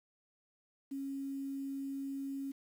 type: tone with quantisation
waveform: sine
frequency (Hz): 273.9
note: C#4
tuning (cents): -21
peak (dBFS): -37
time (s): 0.91-2.52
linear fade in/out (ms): 10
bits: 10
effects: none